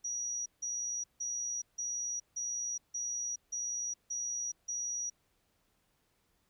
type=tone bursts; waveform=sine; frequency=5790 Hz; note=F#8; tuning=38 cents flat; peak=-34 dBFS; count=9; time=0.04-5.1 s; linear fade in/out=10 ms; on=420 ms; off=160 ms; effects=pink hiss -75 dBFS RMS until 6.49 s